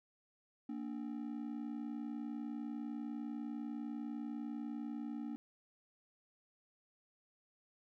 triangle ring-modulated tone, 261.6 Hz, C4, in tune, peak -35 dBFS, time 0.69-5.36 s, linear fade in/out 0 ms, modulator 30 Hz, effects none

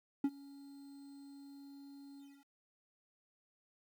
triangle tone with ADSR envelope, 279.3 Hz, C#4, 13 cents sharp, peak -25 dBFS, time 0.24-2.47 s, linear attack 4 ms, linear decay 51 ms, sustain -24 dB, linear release 280 ms, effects 11-bit

